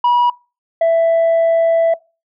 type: tone pair in turn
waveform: sine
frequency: 969 / 662.2 Hz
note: B5 / E5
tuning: -33 / +8 cents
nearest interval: perfect fifth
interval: 659 cents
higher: first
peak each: -7 dBFS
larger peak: neither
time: 0.04-0.3 / 0.81-1.94 s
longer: second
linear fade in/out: 5 ms
effects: noise-tail reverb RT60 0.3 s tail -24 dB re dry + tanh soft clip ceiling -9 dBFS